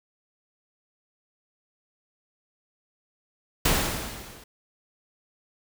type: noise with level ramp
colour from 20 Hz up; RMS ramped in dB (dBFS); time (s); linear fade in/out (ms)
pink; -20 to -49; 3.65-4.44; 5
effects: none